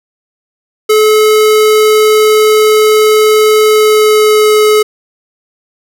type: tone with pitch glide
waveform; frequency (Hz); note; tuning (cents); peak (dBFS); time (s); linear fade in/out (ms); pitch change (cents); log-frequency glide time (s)
square; 429.8 to 426.1; A4 to G#4; -41 to +44; -5; 0.89-4.83; 10; -15; 3.63-4.56
effects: none